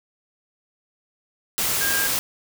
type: tone in noise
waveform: sine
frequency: 1612 Hz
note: G6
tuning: 48 cents sharp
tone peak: -24 dBFS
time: 1.81-2.07 s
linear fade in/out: 0 ms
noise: white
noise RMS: -23 dBFS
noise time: 1.58-2.19 s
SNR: -4 dB
effects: none